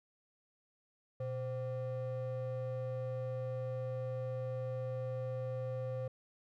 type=ring-modulated tone; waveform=triangle; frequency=321 Hz; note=E4; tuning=46 cents flat; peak=-31 dBFS; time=1.2-6.08 s; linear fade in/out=5 ms; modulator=199 Hz; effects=none